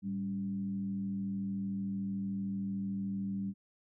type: tone with frequency modulation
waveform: sine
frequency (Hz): 196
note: G3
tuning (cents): 0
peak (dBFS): -33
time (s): 0.02-3.54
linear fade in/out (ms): 50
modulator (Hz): 86.6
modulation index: 0.44
effects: none